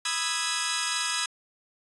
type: chord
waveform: 10% pulse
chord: E major seventh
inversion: second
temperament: equal with one note detuned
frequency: 987.8 / 1240.2 / 1318.5 / 1661.2 Hz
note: B5 / D#6 / E6 / G#6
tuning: 0 / -6 / 0 / 0 cents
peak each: -25 / -25 / -25 / -21 dBFS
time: 0.05-1.26 s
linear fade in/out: 5 ms
effects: resampled to 24000 Hz